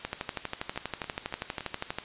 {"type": "two click trains", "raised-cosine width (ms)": 0.3, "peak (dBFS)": [-21, -15], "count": [4, 25], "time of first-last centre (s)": [[0.76, 1.607], [0.05, 1.985]], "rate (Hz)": [3.54, 12.4], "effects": ["white hiss -45 dBFS RMS until 2.04 s", "resampled to 8000 Hz"]}